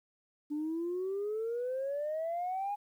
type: exponential sweep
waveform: sine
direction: up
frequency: 292.1 to 830.6 Hz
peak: -31 dBFS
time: 0.5-2.76 s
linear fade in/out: 20 ms
effects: tanh soft clip ceiling -29 dBFS + 11-bit